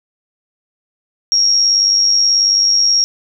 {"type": "tone with amplitude modulation", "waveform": "sine", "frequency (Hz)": 5588, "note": "F8", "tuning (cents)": 0, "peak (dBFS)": -7, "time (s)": [1.32, 3.04], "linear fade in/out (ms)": 0, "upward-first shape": "sine", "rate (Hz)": 98.5, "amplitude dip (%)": 50, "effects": []}